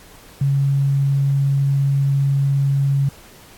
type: tone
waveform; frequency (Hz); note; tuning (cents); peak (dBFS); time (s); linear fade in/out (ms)
sine; 138.59; C#3; 0; -14; 0.41-3.09; 5
effects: pink hiss -45 dBFS RMS until 3.57 s + AAC 64 kbps